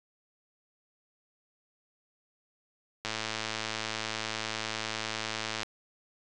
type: click train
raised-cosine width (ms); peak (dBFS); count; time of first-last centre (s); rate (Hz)
0.2; -15; 285; 3.05-5.632; 110
effects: resampled to 24000 Hz